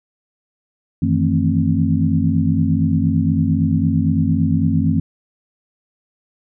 sine tone cluster, 93 / 156.9 / 165.7 / 222.2 / 266.1 Hz, F#2 / D#3 / E3 / A3 / C4, +9 / +15 / +9 / +17 / +29 cents, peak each -20 dBFS, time 1.02-5 s, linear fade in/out 5 ms, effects none

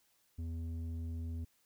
square tone with low-pass filter, 82.41 Hz, E2, in tune, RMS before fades -40 dBFS, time 0.38-1.45 s, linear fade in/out 10 ms, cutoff 210 Hz, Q 1.3, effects white hiss -73 dBFS RMS until 1.65 s

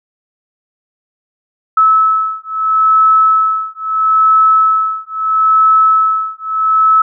sine beating tone pair, 1300 / 1300.76 Hz, E6 / E6, -24 / -23 cents, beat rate 0.76 Hz, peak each -11 dBFS, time 1.77-7.02 s, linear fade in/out 5 ms, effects none

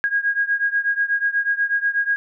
sine beating tone pair, 1634 / 1642.2 Hz, G#6 / G#6, -29 / -20 cents, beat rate 8.2 Hz, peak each -20 / -22 dBFS, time 0.04-2.16 s, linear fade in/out 0 ms, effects none

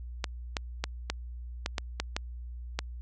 clicks, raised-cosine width 0.2 ms, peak -12 dBFS, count 9, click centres 0.242 / 0.568 / 0.84 / 1.1 / 1.661 / 1.782 / 2 / 2.165 / 2.79 s, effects added 60 Hz sine -38 dBFS peak until 3.01 s + resampled to 24000 Hz

